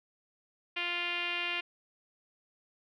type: tone with low-pass filter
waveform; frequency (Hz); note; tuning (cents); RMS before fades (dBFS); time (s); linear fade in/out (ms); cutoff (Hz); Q
5% pulse; 349.2; F4; 0; -34; 0.76-1.61; 10; 2700; 4.3
effects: none